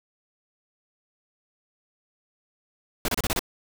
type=noise bursts; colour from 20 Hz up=pink; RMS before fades=-25 dBFS; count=6; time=3.05-3.393 s; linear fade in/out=2 ms; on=33 ms; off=29 ms; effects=none